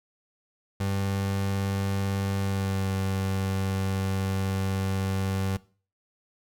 30% pulse tone with pitch glide, 98 to 96.21 Hz, G2 to G2, 0 to -32 cents, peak -23 dBFS, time 0.8-5.57 s, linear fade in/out 5 ms, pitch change -32 cents, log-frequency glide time 2.39-2.88 s, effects noise-tail reverb RT60 0.4 s tail -20 dB re dry

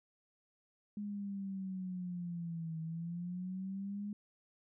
sine linear two-way sweep, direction down then up, 207.7 to 160 to 207.7 Hz, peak -38 dBFS, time 0.97-4.13 s, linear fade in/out 2 ms, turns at 2.8 s, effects none

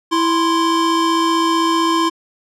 square tone pair together, 330.3 / 1046.5 Hz, E4 / C6, +4 / 0 cents, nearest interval octave + minor sixth, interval 1996 cents, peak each -17 dBFS, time 0.11-2.1 s, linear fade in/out 20 ms, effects low-pass 7000 Hz 12 dB/octave

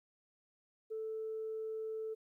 sine tone, 440 Hz, A4, in tune, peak -37 dBFS, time 0.9-2.15 s, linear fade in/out 20 ms, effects tanh soft clip ceiling -33 dBFS + 13-bit

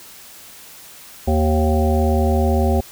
harmonic tone with a mistuned harmonic, 77.78 Hz, D#2, in tune, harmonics 1 / 3 / 5 / 7 / 9 / 10, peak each -16 / -21 / -23 / -24 / -26 / -26 dBFS, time 1.27-2.81 s, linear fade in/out 10 ms, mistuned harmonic 5, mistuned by -20 cents, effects white hiss -41 dBFS RMS until 2.91 s

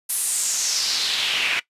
pink noise with band-pass filter sweep, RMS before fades -23 dBFS, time 0.09-1.6 s, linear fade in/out 10 ms, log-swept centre 11000 to 2300 Hz, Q 3.1, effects noise-tail reverb RT60 0.1 s tail -18 dB re dry + resampled to 32000 Hz

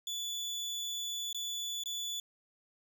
30% pulse tone with dropouts, 3458 Hz, A7, 31 cents flat, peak -33 dBFS, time 0.07-2.2 s, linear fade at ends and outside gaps 2 ms, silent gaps 1.329-1.346 / 1.837-1.858 s, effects none

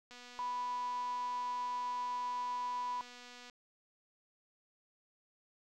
click train, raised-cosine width 0.2 ms, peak -36 dBFS, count 831, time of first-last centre 0.11-3.498 s, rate 245 Hz
sine tone, 987.8 Hz, B5, in tune, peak -35 dBFS, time 0.39-3.01 s, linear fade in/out 0 ms
effects none

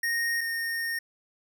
square tone pair in turn, 1858 / 1840.9 Hz, A#6 / A#6, -6 / -22 cents, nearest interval unison, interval 16 cents, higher first, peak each -26 / -29 dBFS, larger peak first, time 0.03-0.41 / 0.41-0.99 s, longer second, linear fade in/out 5 ms, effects none

